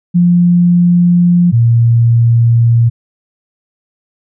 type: tone pair in turn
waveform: sine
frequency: 175.2 / 116.93 Hz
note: F3 / A#2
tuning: +6 / +6 cents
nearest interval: perfect fifth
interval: 700 cents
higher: first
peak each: -5 dBFS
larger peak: neither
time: 0.14-1.52 / 1.52-2.9 s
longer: neither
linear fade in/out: 20 ms
effects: none